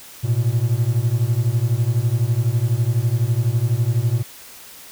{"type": "beating tone pair", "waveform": "triangle", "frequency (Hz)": [111.6, 123.6], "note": ["A2", "B2"], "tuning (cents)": [25, 2], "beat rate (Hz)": 12, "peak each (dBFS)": -17, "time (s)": [0.23, 4.23], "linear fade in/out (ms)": 20, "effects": ["white hiss -41 dBFS RMS until 4.91 s"]}